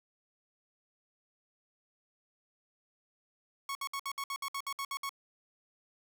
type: tone bursts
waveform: sawtooth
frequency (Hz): 1105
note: C#6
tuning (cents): -6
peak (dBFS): -31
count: 12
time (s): 3.69-5.093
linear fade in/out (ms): 2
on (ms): 61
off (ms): 61
effects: none

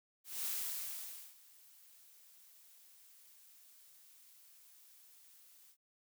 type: noise with ADSR envelope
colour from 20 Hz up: blue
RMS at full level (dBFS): -38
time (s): 0.24-5.77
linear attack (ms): 210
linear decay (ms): 890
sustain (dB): -24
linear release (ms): 74
effects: none

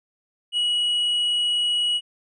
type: tone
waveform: triangle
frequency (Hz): 2916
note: F#7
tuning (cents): -26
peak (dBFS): -18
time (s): 0.52-2.01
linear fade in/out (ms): 50
effects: resampled to 24000 Hz

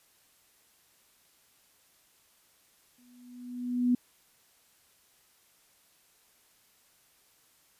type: tone with exponential growth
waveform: sine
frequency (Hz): 246.1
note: B3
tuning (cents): -6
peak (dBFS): -20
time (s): 2.98-3.95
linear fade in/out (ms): 5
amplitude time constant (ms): 210
effects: white hiss -65 dBFS RMS until 7.79 s + resampled to 32000 Hz

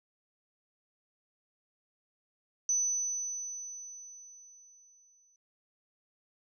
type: tone with exponential decay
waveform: sine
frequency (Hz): 6000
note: F#8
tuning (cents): +23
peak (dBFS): -25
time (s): 2.69-5.36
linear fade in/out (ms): 2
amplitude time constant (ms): 580
effects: none

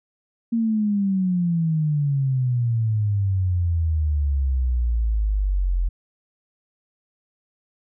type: exponential sweep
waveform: sine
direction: down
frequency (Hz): 233.1 to 42.6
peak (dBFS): -18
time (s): 0.52-5.89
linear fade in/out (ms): 10
effects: none

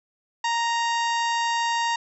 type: harmonic tone with a mistuned harmonic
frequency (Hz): 932.3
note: A#5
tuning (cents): 0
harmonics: 1 / 2 / 3 / 4 / 5 / 6 / 7 / 8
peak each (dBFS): -23 / -29 / -33 / -35 / -37 / -39 / -40 / -41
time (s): 0.44-1.96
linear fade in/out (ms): 5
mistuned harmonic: 7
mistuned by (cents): -19
effects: none

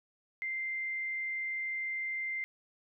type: tone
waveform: sine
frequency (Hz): 2089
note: C7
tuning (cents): -3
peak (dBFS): -33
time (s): 0.42-2.44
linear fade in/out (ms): 0
effects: none

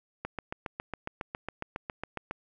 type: click train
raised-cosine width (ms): 0.5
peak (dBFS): -19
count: 16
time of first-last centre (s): 0.25-2.31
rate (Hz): 7.28
effects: none

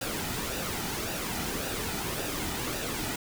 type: noise with flanger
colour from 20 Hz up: pink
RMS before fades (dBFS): -33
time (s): 0.01-3.16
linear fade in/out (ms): 5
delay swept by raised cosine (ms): 0.92 to 1.87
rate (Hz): 1.8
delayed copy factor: -0.5
effects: none

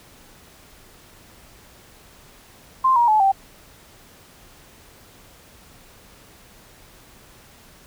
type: tone with pitch steps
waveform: sine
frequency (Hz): 1046.5 / 948.6 / 859.9 / 779.5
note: C6 / A#5 / A5 / G5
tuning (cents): 0 / +30 / -40 / -10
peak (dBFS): -13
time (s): 2.84-3.32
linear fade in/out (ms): 10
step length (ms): 120
effects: pink hiss -49 dBFS RMS until 7.86 s

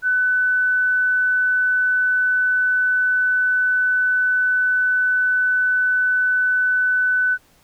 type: tone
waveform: sine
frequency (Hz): 1500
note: F#6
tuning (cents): +23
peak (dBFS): -15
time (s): 0.02-7.38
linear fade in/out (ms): 50
effects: pink hiss -56 dBFS RMS until 7.63 s

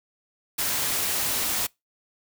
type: noise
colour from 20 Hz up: white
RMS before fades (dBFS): -26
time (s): 0.58-1.67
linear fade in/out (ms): 10
effects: noise-tail reverb RT60 0.2 s tail -25 dB re dry

